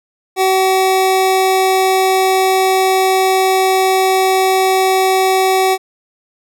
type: tone pair together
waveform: square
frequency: 378.5 / 758 Hz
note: F#4 / F#5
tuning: +39 / +42 cents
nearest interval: octave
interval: 1203 cents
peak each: -14 dBFS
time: 0.36-5.78 s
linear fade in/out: 50 ms
effects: none